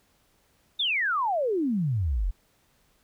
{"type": "exponential sweep", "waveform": "sine", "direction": "down", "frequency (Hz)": [3729, 39], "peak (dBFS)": -23, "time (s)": [0.79, 2.31], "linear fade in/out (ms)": 10, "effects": ["pink hiss -66 dBFS RMS until 3.03 s"]}